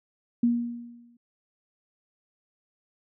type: tone with exponential decay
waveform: sine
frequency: 237.5 Hz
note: A#3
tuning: 33 cents sharp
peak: -17 dBFS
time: 0.43-1.17 s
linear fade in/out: 5 ms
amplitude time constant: 160 ms
effects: none